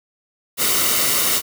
white noise with comb filter, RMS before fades -18 dBFS, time 0.57-1.42 s, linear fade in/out 50 ms, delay 1.2 ms, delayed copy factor -0.5, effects none

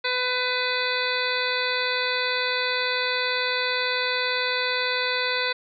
harmonic tone, 501 Hz, B4, 25 cents sharp, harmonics 1 / 2 / 3 / 4 / 5 / 7 / 8 / 9, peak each -30 / -32 / -29 / -30 / -31 / -33 / -30 / -34 dBFS, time 0.04-5.53 s, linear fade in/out 10 ms, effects none

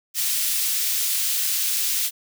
white high-pass noise, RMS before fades -23 dBFS, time 0.14-2.11 s, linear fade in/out 50 ms, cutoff 2800 Hz, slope 12 dB/octave, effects none

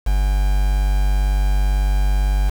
triangle tone with quantisation, 49 Hz, G1, in tune, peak -12 dBFS, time 0.06-2.5 s, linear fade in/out 10 ms, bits 5, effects none

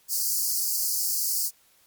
white high-pass noise, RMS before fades -26 dBFS, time 0.08-1.51 s, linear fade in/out 50 ms, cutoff 4500 Hz, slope 96 dB/octave, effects white hiss -61 dBFS RMS until 1.86 s + MP3 96 kbps

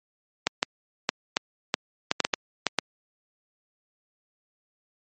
clicks, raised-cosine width 0.2 ms, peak -3 dBFS, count 11, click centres 0.47 / 0.629 / 1.091 / 1.369 / 1.741 / 2.114 / 2.203 / 2.249 / 2.338 / 2.667 / 2.787 s, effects high-pass 200 Hz 12 dB/octave + MP3 32 kbps

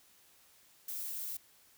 violet noise, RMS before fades -40 dBFS, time 0.88-1.37 s, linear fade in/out 5 ms, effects white hiss -64 dBFS RMS until 1.77 s

